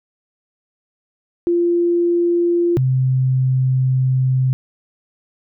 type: tone pair in turn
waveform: sine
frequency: 345.5 / 129.98 Hz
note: F4 / C3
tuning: -19 / -11 cents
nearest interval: octave + perfect fourth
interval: 1692 cents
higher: first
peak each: -13 dBFS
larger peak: neither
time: 1.47-2.77 / 2.77-4.53 s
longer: second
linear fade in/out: 0 ms
effects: none